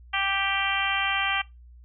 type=harmonic tone; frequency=392 Hz; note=G4; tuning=in tune; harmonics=2 / 3 / 4 / 5 / 6 / 7 / 8; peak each=-31 / -31 / -31 / -31 / -31 / -31 / -31 dBFS; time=0.13-1.42 s; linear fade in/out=10 ms; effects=noise-tail reverb RT60 0.2 s tail -20 dB re dry + added 60 Hz sine -46 dBFS peak until 1.84 s